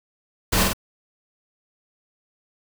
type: noise with echo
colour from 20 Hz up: pink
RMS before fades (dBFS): -20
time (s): 0.52-0.64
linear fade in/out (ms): 10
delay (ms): 47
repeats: 2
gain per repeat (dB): -2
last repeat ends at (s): 0.734
effects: none